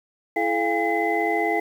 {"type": "tone cluster", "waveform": "sine", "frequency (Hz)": [333.7, 429.2, 696, 808, 2033], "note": ["E4", "A4", "F5", "G#5", "B6"], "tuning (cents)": [21, -43, -6, -48, 50], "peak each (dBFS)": -26, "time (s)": [0.36, 1.6], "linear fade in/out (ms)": 5, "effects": ["tanh soft clip ceiling -9 dBFS", "8-bit"]}